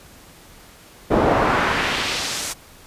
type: noise with band-pass filter sweep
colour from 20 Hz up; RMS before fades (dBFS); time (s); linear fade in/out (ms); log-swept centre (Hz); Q
brown; -20; 1.1-2.54; 20; 540 to 9000; 1.1
effects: pink hiss -46 dBFS RMS until 2.86 s + resampled to 32000 Hz